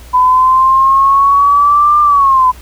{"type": "exponential two-way sweep", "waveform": "sine", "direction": "up then down", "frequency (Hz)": [1000, 1196, 1000], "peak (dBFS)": -5, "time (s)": [0.13, 2.52], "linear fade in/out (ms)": 20, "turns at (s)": 2.01, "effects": ["added 60 Hz sine -33 dBFS peak until 2.61 s", "pink hiss -39 dBFS RMS until 2.61 s"]}